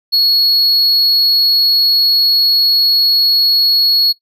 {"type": "tone", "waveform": "triangle", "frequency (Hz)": 4345, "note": "C#8", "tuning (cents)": -35, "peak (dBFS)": -7, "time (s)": [0.12, 4.13], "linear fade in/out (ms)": 20, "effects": ["noise-tail reverb RT60 0.1 s tail -17 dB re dry"]}